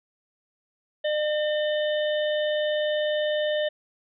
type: harmonic tone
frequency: 604 Hz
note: D5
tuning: 48 cents sharp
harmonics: 1 / 3 / 5 / 6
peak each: -23 / -33 / -35 / -37 dBFS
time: 1.04-3.69 s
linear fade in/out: 10 ms
effects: none